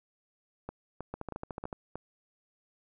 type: two click trains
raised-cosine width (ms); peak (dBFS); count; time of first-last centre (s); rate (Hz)
1; -24 / -23; 5 / 9; 0.69-1.956 / 1.14-1.728; 3.16 / 13.6
effects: none